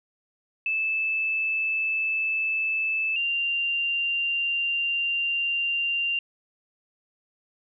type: tone pair in turn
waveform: sine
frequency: 2625 / 2781 Hz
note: E7 / F7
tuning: -8 / -8 cents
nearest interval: minor second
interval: 100 cents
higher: second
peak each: -23 dBFS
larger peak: neither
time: 0.66-3.16 / 3.16-6.19 s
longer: second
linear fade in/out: 2 ms
effects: none